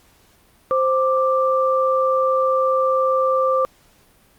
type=tone pair together; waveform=sine; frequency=523.3 / 1177.5 Hz; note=C5 / D6; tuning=0 / +4 cents; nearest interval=octave + major second; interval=1404 cents; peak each=-17 / -19 dBFS; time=0.71-3.65 s; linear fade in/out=0 ms; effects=pink hiss -55 dBFS RMS until 4.38 s + Opus 48 kbps